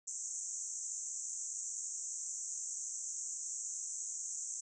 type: band-pass noise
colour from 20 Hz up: white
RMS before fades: -42 dBFS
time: 0.07-4.61 s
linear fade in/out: 10 ms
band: 6100 to 7800 Hz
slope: 96 dB/octave
effects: none